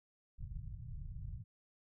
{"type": "low-pass noise", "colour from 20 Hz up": "pink", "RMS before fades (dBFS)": -45, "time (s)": [0.38, 1.44], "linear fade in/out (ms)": 20, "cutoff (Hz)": 150, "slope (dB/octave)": 48, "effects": []}